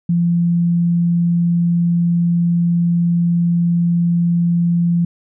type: tone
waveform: sine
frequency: 171.6 Hz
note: F3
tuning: 30 cents flat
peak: -12 dBFS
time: 0.09-5.05 s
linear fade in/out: 5 ms
effects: none